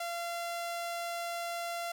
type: tone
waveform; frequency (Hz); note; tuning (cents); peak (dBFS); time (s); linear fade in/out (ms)
sawtooth; 686; F5; -31; -31; 0-1.92; 5
effects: none